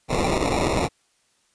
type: noise with sample-and-hold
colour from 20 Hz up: blue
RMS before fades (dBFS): -22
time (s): 0.08-0.89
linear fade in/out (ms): 50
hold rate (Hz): 1575
effects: white hiss -65 dBFS RMS until 1.54 s + resampled to 22050 Hz